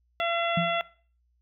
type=harmonic tone; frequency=679 Hz; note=F5; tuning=49 cents flat; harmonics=1 / 2 / 3 / 4 / 5; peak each=-28 / -31 / -33 / -34 / -35 dBFS; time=0.2-0.81 s; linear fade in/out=0 ms
type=tone with exponential decay; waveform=sine; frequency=171.3 Hz; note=F3; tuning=33 cents flat; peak=-21 dBFS; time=0.57-0.79 s; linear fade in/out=5 ms; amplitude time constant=47 ms
effects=noise-tail reverb RT60 0.4 s tail -18 dB re dry + added 60 Hz sine -66 dBFS peak until 1.41 s